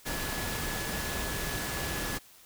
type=tone in noise; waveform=sine; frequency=1703 Hz; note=G#6; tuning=43 cents sharp; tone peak=-41 dBFS; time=0.05-2.19 s; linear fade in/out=20 ms; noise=pink; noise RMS=-34 dBFS; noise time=0.05-2.19 s; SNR=-10 dB; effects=white hiss -56 dBFS RMS until 2.45 s